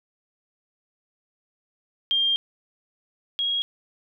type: tone pair in turn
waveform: sine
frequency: 3200 / 3290 Hz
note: G7 / G#7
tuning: +35 / -17 cents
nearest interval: unison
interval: 48 cents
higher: second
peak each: -19 / -22 dBFS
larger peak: first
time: 2.11-2.36 / 3.39-3.62 s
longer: first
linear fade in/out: 0 ms
effects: none